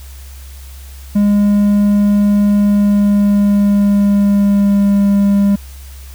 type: tone with pitch glide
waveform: triangle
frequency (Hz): 204.7 to 200.6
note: G#3 to G3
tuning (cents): -25 to +40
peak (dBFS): -6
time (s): 1.15-5.56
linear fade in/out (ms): 10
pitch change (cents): -35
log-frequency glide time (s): 2.57-5.06
effects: added 67 Hz sine -30 dBFS peak until 6.14 s + white hiss -41 dBFS RMS until 6.14 s